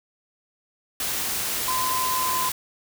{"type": "tone in noise", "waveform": "sine", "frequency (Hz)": 1024, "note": "C6", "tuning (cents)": -38, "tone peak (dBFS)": -24, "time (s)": [1.68, 2.49], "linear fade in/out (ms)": 2, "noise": "white", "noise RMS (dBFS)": -27, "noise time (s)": [1, 2.52], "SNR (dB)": 0, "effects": []}